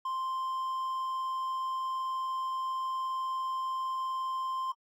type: tone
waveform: triangle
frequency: 1046.5 Hz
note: C6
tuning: in tune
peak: -29 dBFS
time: 0.05-4.72 s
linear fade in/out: 5 ms
effects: AAC 48 kbps